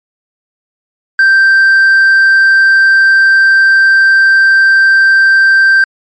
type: tone with tanh clipping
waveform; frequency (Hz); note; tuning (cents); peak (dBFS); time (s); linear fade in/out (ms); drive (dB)
sine; 1568; G6; 0; -4; 1.19-5.84; 2; 2
effects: MP3 32 kbps